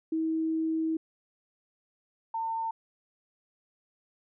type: tone pair in turn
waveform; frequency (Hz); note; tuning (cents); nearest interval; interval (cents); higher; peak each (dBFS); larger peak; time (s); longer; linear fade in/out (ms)
sine; 320.9 / 903.2; E4 / A5; -46 / +45; octave + tritone; 1791; second; -26 / -29; first; 0.12-0.97 / 2.34-2.71; first; 5
effects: none